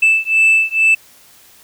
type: beating tone pair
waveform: sine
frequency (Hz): 2637 / 2639.2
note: E7 / E7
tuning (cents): 0 / +1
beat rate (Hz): 2.2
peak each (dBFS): -11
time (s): 0.02-0.95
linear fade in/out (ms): 10
effects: tanh soft clip ceiling -6 dBFS + white hiss -46 dBFS RMS until 1.63 s